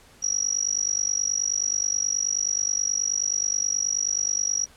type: tone with amplitude modulation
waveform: sine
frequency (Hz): 5700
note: F8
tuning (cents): +34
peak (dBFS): -18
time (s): 0.22-4.66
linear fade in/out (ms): 20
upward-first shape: sine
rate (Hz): 49.4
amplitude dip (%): 100
effects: pink hiss -53 dBFS RMS until 4.76 s + low-pass 11000 Hz 12 dB/octave